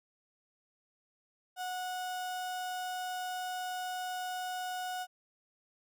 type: tone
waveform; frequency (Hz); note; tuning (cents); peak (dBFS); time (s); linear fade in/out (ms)
35% pulse; 733; F#5; -16; -34; 1.56-5.07; 50
effects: none